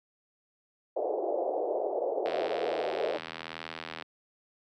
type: band-pass noise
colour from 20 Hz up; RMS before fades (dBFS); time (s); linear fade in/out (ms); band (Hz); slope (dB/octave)
white; -31; 0.96-3.18; 10; 360 to 710; 48
type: click train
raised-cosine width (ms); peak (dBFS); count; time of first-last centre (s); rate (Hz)
0.3; -21; 144; 2.26-4.023; 81.1
effects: high-pass 200 Hz 12 dB/octave